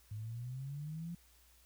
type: exponential sweep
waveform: sine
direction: up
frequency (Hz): 103.83 to 174.61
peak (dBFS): -40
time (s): 0.11-1.15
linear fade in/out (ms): 5
effects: added 60 Hz sine -66 dBFS peak until 1.65 s + white hiss -67 dBFS RMS until 1.65 s